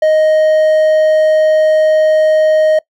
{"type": "tone", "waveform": "triangle", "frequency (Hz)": 623, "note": "D#5", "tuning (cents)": 2, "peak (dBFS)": -5, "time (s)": [0.02, 2.79], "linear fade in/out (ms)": 5, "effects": ["noise-tail reverb RT60 0.1 s tail -22 dB re dry"]}